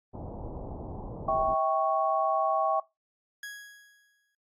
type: low-pass noise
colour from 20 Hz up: pink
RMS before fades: -39 dBFS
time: 0.13-1.55 s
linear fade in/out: 20 ms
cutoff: 920 Hz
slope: 48 dB/octave
type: chord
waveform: sine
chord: C# diminished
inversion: first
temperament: equal with one note detuned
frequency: 644.9 / 784 / 1108.7 Hz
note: E5 / G5 / C#6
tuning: -38 / 0 / 0 cents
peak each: -28 dBFS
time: 1.28-2.8 s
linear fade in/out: 5 ms
type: tone with exponential decay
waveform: 40% pulse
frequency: 1661.2 Hz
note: G#6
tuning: in tune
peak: -35 dBFS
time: 3.43-4.35 s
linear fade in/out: 2 ms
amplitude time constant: 200 ms
effects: noise-tail reverb RT60 0.2 s tail -19 dB re dry + AAC 64 kbps